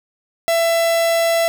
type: tone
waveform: 45% pulse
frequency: 668 Hz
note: E5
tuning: 23 cents sharp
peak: -14 dBFS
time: 0.48-1.48 s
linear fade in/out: 0 ms
effects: none